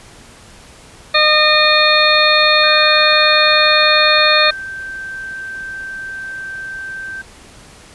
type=harmonic tone; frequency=610 Hz; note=D#5; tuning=34 cents flat; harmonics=1 / 2 / 3 / 4 / 6 / 7; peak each=-16 / -16 / -16 / -16 / -16 / -16 dBFS; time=1.14-4.51 s; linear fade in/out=10 ms
type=tone; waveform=sine; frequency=1560 Hz; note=G6; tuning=9 cents flat; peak=-24 dBFS; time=2.63-7.22 s; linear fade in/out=10 ms
effects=pink hiss -41 dBFS RMS until 7.94 s + resampled to 24000 Hz